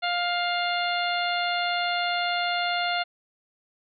harmonic tone, 703 Hz, F5, 11 cents sharp, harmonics 1 / 2 / 3 / 4 / 5 / 6, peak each -27 / -30 / -32 / -33 / -34 / -35 dBFS, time 0.02-3.04 s, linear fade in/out 20 ms, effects none

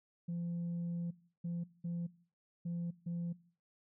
sine tone bursts at uneven times, 171.6 Hz, F3, 30 cents flat, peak -34 dBFS, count 5, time 0.28-1.11 / 1.44-1.64 / 1.84-2.07 / 2.65-2.91 / 3.06-3.33 s, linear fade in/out 10 ms, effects noise-tail reverb RT60 0.5 s tail -21 dB re dry + tanh soft clip ceiling -34 dBFS

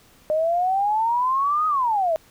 sine exponential two-way sweep, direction up then down, 607 to 1267 to 620 Hz, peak -18 dBFS, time 0.3-2.16 s, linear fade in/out 0 ms, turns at 1.67 s, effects pink hiss -54 dBFS RMS until 2.3 s

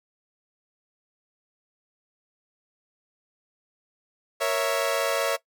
sawtooth chord, A# diminished, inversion none, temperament equal, 466.2 / 554.4 / 659.3 Hz, A#4 / C#5 / E5, 0 / 0 / 0 cents, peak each -26 / -22 / -23 dBFS, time 4.4-5.37 s, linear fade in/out 20 ms, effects noise-tail reverb RT60 0.1 s tail -19 dB re dry

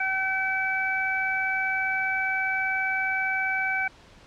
harmonic tone, 765 Hz, G5, 42 cents flat, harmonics 1 / 2 / 3, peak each -31 / -27 / -27 dBFS, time 0-3.88 s, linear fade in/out 5 ms, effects pink hiss -52 dBFS RMS until 4.26 s + low-pass 5000 Hz 12 dB/octave

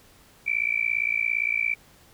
sine tone with amplitude modulation, 2328 Hz, D7, 16 cents flat, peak -18 dBFS, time 0.46-1.75 s, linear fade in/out 20 ms, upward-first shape sine, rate 57.5 Hz, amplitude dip 100%, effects pink hiss -55 dBFS RMS until 2.13 s

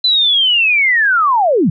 sine linear sweep, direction down, 4056 to 132.7 Hz, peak -9 dBFS, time 0.04-1.7 s, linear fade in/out 5 ms, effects none

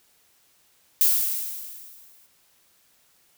violet noise with exponential decay, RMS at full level -17 dBFS, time 1.01-2.26 s, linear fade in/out 0 ms, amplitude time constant 270 ms, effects white hiss -62 dBFS RMS until 3.37 s

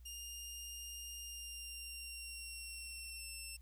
15% pulse tone with pitch glide, 2816 to 2700 Hz, F7 to E7, +14 to +41 cents, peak -39 dBFS, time 0.05-3.57 s, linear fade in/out 10 ms, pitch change -73 cents, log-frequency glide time 1.21-3.23 s, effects added 60 Hz sine -54 dBFS peak until 3.61 s + white hiss -75 dBFS RMS until 3.61 s

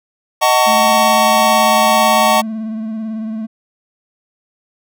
square chord, D# half-diminished seventh, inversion none, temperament just, 622.3 / 746.7 / 896 / 1120.1 Hz, D#5 / F#5 / A5 / C#6, 0 / +16 / +31 / +18 cents, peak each -16 dBFS, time 0.41-2.42 s, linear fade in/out 20 ms
triangle tone with vibrato, 220 Hz, A3, in tune, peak -18 dBFS, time 0.66-3.47 s, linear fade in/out 20 ms, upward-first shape sine, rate 18 Hz, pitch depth 35 cents each way
effects none

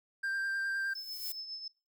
triangle tone with vibrato, 1583 Hz, G6, 17 cents sharp, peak -30 dBFS, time 0.23-0.94 s, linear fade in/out 10 ms, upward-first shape sine, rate 9.7 Hz, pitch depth 12 cents each way
violet noise with exponential growth, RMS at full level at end -37 dBFS, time 0.72-1.32 s, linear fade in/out 2 ms, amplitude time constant 130 ms
sine tone with tremolo, 5240 Hz, E8, 11 cents flat, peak -37 dBFS, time 0.95-1.68 s, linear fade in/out 5 ms, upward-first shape triangle, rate 7.3 Hz, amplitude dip 60%
effects noise-tail reverb RT60 0.3 s tail -20 dB re dry

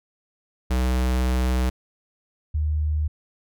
square / sine tone pair in turn, 63.1 / 76.22 Hz, B1 / D#2, +38 / -35 cents, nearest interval minor third, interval 327 cents, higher second, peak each -20 dBFS, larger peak neither, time 0.7-1.7 / 2.54-3.08 s, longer first, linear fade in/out 10 ms, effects none

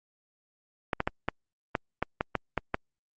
clicks, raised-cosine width 0.5 ms, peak -11 dBFS, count 10, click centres 0.932 / 1.004 / 1.075 / 1.286 / 1.752 / 2.026 / 2.209 / 2.353 / 2.577 / 2.744 s, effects Opus 48 kbps

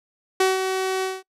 sawtooth tone with ADSR envelope, 377.8 Hz, F#4, 36 cents sharp, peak -11 dBFS, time 0.4-1.23 s, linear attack 5 ms, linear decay 170 ms, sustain -7 dB, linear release 200 ms, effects noise-tail reverb RT60 0.1 s tail -23 dB re dry + low-pass 11000 Hz 12 dB/octave

